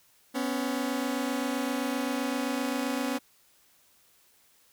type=tone pair together; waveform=sawtooth; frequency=249.5 / 277.2 Hz; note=B3 / C#4; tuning=+18 / 0 cents; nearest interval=major second; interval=182 cents; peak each=-27 dBFS; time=0.34-3.19 s; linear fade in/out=20 ms; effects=white hiss -63 dBFS RMS until 4.72 s